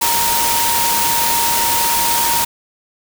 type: tone in noise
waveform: sine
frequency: 932.3 Hz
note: A#5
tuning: in tune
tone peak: -18 dBFS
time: 0.01-2.45 s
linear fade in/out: 10 ms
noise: white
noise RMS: -17 dBFS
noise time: 0.01-2.45 s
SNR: -4 dB
effects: none